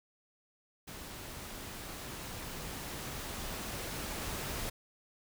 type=noise with level ramp; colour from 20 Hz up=pink; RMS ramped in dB=-46 to -38 dBFS; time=0.87-4.7 s; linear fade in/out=10 ms; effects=none